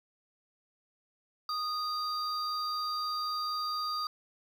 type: tone pair together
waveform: triangle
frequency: 1237 / 4716 Hz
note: D#6 / D8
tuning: -10 / +6 cents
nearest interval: octave + major seventh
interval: 2316 cents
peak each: -31 / -35 dBFS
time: 1.49-4.07 s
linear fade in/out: 2 ms
effects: 10-bit